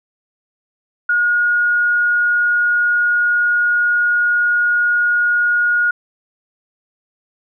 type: tone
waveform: sine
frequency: 1439 Hz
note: F#6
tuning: 49 cents flat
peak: -12 dBFS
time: 1.09-5.91 s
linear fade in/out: 5 ms
effects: none